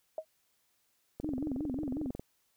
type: tone with exponential decay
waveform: sine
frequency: 632 Hz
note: D#5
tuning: 27 cents sharp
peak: -29 dBFS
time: 0.18-0.25 s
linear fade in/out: 2 ms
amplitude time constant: 15 ms
type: click train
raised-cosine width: 2 ms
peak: -26 dBFS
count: 23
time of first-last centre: 1.2-2.195 s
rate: 22.1 Hz
type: tone with vibrato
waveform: sine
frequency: 280 Hz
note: C#4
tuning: 18 cents sharp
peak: -33 dBFS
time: 1.23-2.11 s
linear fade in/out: 10 ms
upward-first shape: sine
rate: 5.5 Hz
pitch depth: 190 cents each way
effects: white hiss -74 dBFS RMS until 2.56 s